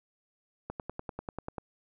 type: click train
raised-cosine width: 1 ms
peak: -22 dBFS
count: 10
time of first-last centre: 0.7-1.582 s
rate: 10.2 Hz
effects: none